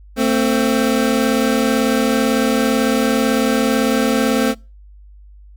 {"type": "tone pair together", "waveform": "25% pulse", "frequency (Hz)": [223.6, 261.6], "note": ["A3", "C4"], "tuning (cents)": [28, 0], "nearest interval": "minor third", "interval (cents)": 272, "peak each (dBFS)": -13, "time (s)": [0.16, 4.55], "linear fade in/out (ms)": 50, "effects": ["noise-tail reverb RT60 0.3 s tail -25 dB re dry", "added 50 Hz sine -39 dBFS peak until 5.56 s"]}